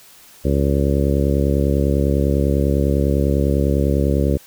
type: harmonic tone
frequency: 70 Hz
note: C#2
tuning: 18 cents sharp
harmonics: 1 / 2 / 3 / 4 / 5 / 6 / 7 / 8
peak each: -18 / -21 / -23 / -24 / -25 / -26 / -26 / -27 dBFS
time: 0.44-4.38 s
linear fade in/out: 20 ms
effects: white hiss -46 dBFS RMS until 4.46 s